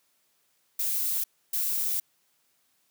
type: noise bursts at uneven times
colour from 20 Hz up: violet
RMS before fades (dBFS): -28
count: 2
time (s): 0.79-1.24 / 1.53-2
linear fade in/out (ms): 5
effects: white hiss -70 dBFS RMS until 2.9 s + high-pass 100 Hz 12 dB/octave